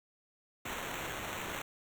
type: noise with sample-and-hold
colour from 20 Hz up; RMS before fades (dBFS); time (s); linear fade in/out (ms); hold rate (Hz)
white; -40; 0.65-1.62; 5; 4900
effects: none